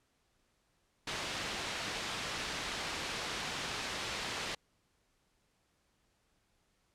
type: low-pass noise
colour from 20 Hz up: white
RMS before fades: -39 dBFS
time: 1.07-4.55 s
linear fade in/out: 5 ms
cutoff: 4000 Hz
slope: 12 dB/octave
effects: pink hiss -75 dBFS RMS until 6.94 s + low-pass 10000 Hz 12 dB/octave